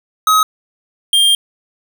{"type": "tone pair in turn", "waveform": "square", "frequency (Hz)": [1270, 3200], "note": ["D#6", "G7"], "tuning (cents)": [35, 35], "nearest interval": "octave + major third", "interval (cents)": 1600, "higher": "second", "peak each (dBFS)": -9, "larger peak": "neither", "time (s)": [[0.27, 0.43], [1.13, 1.35]], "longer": "second", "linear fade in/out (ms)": 2, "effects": []}